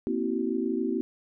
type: tone cluster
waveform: sine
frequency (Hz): 236.1 / 262.9 / 327.2 / 379.6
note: A#3 / C4 / E4 / F#4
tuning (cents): +22 / +8 / -13 / +44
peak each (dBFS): -31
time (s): 0.07-1.01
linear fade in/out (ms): 0
effects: none